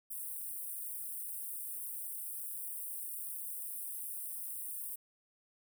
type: high-pass noise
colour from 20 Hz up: white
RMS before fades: -42 dBFS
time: 0.1-4.96 s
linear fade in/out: 10 ms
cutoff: 8500 Hz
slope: 96 dB/octave
effects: none